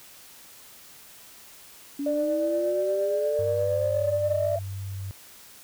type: exponential sweep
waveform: sine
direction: up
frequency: 280 to 675 Hz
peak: -27 dBFS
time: 1.99-4.59 s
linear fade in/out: 5 ms
type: tone with tremolo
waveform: sine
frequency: 592 Hz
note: D5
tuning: 14 cents sharp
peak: -22 dBFS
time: 2.06-4.56 s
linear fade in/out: 5 ms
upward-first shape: triangle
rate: 8.5 Hz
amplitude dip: 30%
type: tone with pitch glide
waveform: sine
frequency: 99.4 to 97.3 Hz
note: G2 to G2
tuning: +25 to -12 cents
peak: -31 dBFS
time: 3.39-5.11 s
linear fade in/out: 0 ms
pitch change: -37 cents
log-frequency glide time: 3.65-4.54 s
effects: tanh soft clip ceiling -14 dBFS + white hiss -49 dBFS RMS until 5.63 s